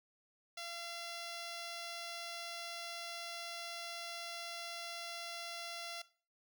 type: tone with notch filter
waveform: 5% pulse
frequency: 684 Hz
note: F5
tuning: 36 cents flat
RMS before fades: -45 dBFS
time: 0.57-6.02 s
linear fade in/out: 5 ms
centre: 7700 Hz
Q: 1.6
effects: noise-tail reverb RT60 0.4 s tail -18 dB re dry